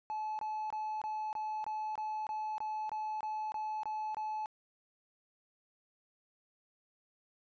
triangle tone bursts, 861 Hz, A5, 38 cents flat, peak -32 dBFS, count 14, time 0.1-4.459 s, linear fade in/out 0 ms, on 290 ms, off 23 ms, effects tanh soft clip ceiling -30 dBFS + resampled to 16000 Hz

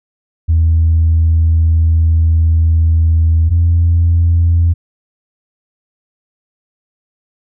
sine tone pair in turn, 81.4 / 84.6 Hz, E2 / E2, -21 / +45 cents, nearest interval minor second, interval 66 cents, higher second, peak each -6 dBFS, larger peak neither, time 0.48-3.5 / 3.5-4.74 s, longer first, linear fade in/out 20 ms, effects tanh soft clip ceiling -4 dBFS

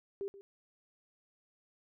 sine tone with echo, 396.2 Hz, G4, 18 cents sharp, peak -35 dBFS, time 0.21-0.28 s, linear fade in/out 0 ms, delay 130 ms, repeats 1, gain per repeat -15 dB, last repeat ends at 0.41 s, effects none

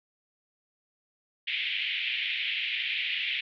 pink band-pass noise, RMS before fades -31 dBFS, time 1.47-3.41 s, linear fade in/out 10 ms, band 2100 to 3400 Hz, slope 48 dB/octave, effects none

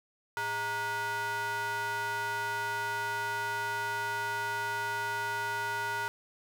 square ring-modulated tone, 260 Hz, C4, 11 cents flat, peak -29 dBFS, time 0.37-6.08 s, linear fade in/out 0 ms, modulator 1190 Hz, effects none

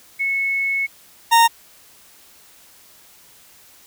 sine / 40% pulse tone pair in turn, 2198 / 924.1 Hz, C#7 / A#5, -15 / -15 cents, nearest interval octave + minor third, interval 1500 cents, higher first, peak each -18 / -9 dBFS, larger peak second, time 0.19-0.87 / 1.31-1.48 s, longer first, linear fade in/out 20 ms, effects white hiss -49 dBFS RMS until 3.86 s

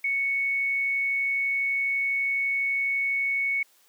sine tone, 2217 Hz, C#7, in tune, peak -23 dBFS, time 0.04-3.63 s, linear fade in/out 5 ms, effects white hiss -61 dBFS RMS until 3.88 s + high-pass 300 Hz 12 dB/octave

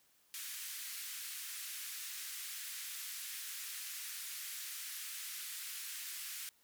white band-pass noise, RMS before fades -45 dBFS, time 0.34-6.49 s, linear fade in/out 0 ms, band 1500 to 16000 Hz, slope 24 dB/octave, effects white hiss -71 dBFS RMS until 6.63 s

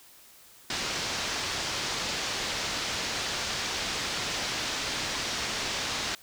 white low-pass noise, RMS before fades -32 dBFS, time 0.7-6.15 s, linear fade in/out 2 ms, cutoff 5900 Hz, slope 24 dB/octave, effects white hiss -54 dBFS RMS until 6.22 s

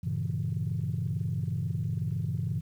sine chord, G diminished seventh, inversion none, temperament equal, 98 / 116.54 / 138.59 / 164.81 Hz, G2 / Bb2 / Db3 / Fb3, 0 / 0 / 0 / 0 cents, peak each -33 dBFS, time 0.03-2.61 s, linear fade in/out 10 ms, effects tanh soft clip ceiling -21 dBFS + 10-bit

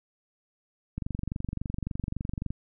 click train, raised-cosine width 5 ms, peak -19 dBFS, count 37, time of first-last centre 0.98-2.505 s, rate 23.6 Hz, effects none

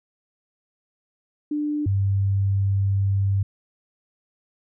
sine tone pair in turn, 297.2 / 98.38 Hz, D4 / G2, +21 / +7 cents, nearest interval octave + perfect fifth, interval 1914 cents, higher first, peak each -22 / -18 dBFS, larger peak second, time 1.51-1.86 / 1.86-3.43 s, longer second, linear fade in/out 5 ms, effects none

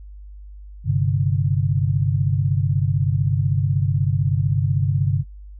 sine chord, G suspended fourth, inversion none, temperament equal, 98 / 130.81 / 146.83 Hz, G2 / C3 / D3, 0 / 0 / 0 cents, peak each -21 dBFS, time 0.84-5.24 s, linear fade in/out 50 ms, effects noise-tail reverb RT60 0.1 s tail -19 dB re dry + added 50 Hz sine -36 dBFS peak until 5.59 s

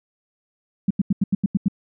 sine tone bursts, 196 Hz, G3, in tune, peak -14 dBFS, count 8, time 0.88-1.683 s, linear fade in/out 5 ms, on 26 ms, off 85 ms, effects none

